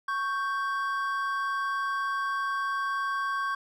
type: tone pair together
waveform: triangle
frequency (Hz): 1108.7 / 1568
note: C#6 / G6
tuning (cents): 0 / 0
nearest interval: tritone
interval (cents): 600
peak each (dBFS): -27 / -30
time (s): 0.08-3.55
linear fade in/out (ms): 5
effects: none